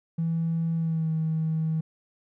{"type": "tone with pitch glide", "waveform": "triangle", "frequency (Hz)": [164.81, 159.38], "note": ["E3", "D#3"], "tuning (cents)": [0, 42], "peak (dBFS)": -20, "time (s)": [0.18, 1.81], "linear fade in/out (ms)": 10, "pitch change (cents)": -58, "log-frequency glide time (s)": [0.75, 1.11], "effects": ["tanh soft clip ceiling -21 dBFS"]}